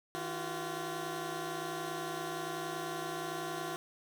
15% pulse tone cluster, 159.7 / 346.5 / 377.1 Hz, D#3 / F4 / F#4, +45 / -14 / +33 cents, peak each -38 / -33 / -35 dBFS, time 0.15-3.76 s, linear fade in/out 0 ms, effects none

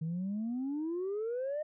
sine exponential sweep, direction up, 155.56 to 621 Hz, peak -31 dBFS, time 0.01-1.63 s, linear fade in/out 10 ms, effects tanh soft clip ceiling -30 dBFS

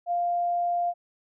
sine tone, 698.5 Hz, F5, in tune, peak -23 dBFS, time 0.06-0.94 s, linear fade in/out 50 ms, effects none

